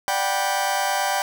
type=chord; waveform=sawtooth; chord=G major seventh; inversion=second; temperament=just; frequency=588 / 735 / 784 / 980 Hz; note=D5 / F#5 / G5 / B5; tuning=+2 / -12 / 0 / -14 cents; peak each=-25 / -25 / -19 / -24 dBFS; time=0.08-1.22 s; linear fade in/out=0 ms; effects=none